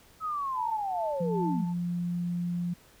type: linear sweep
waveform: sine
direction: down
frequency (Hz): 1296 to 168.4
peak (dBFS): -29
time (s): 0.2-1.67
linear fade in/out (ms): 50
type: tone with tremolo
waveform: sine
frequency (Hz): 880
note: A5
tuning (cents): 0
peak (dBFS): -31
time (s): 0.54-1.74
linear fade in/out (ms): 50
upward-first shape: sine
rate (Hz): 2.5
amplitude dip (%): 80
type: tone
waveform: sine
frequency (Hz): 174.61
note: F3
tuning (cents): 0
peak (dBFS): -28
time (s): 1.2-2.74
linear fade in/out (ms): 10
effects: pink hiss -58 dBFS RMS until 3 s